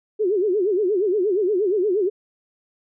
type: tone with vibrato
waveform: sine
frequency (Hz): 392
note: G4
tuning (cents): 0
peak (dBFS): -17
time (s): 0.19-2.1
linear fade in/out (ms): 20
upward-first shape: sine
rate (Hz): 8.5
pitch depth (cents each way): 190
effects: none

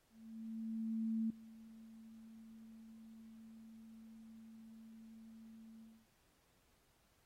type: tone with ADSR envelope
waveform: sine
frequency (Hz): 223.4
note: A3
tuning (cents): +27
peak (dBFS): -34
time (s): 0.1-6.08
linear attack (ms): 1200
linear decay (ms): 4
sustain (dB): -20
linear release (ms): 280
effects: pink hiss -75 dBFS RMS until 7.25 s + AAC 48 kbps

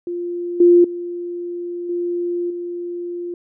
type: tone with level steps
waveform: sine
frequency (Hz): 349.2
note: F4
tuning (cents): 0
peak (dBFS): -22 / -7 / -24 / -19 / -24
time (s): 0.07-3.34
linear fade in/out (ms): 2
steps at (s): 0.6 / 0.84 / 1.89 / 2.5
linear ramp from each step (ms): 5
effects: none

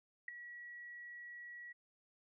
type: tone with ADSR envelope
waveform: sine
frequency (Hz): 1926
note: B6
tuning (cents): -44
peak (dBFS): -36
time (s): 0.28-1.73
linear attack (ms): 4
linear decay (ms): 6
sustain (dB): -12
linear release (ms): 15
effects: none

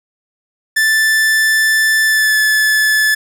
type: tone with pitch glide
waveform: 45% pulse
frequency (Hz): 1760 to 1732.8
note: A6 to A6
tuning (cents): 0 to -27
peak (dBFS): -10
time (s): 0.76-3.15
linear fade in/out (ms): 10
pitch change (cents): -27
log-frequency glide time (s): 2.05-2.38
effects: none

